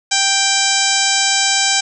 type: harmonic tone with a mistuned harmonic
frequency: 784 Hz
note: G5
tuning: in tune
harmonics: 1 / 2 / 3 / 4 / 5 / 6 / 7 / 8 / 9 / 10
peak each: -22 / -22 / -22 / -22 / -22 / -22 / -22 / -22 / -22 / -22 dBFS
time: 0.11-1.81 s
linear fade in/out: 10 ms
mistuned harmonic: 6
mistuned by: +42 cents
effects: none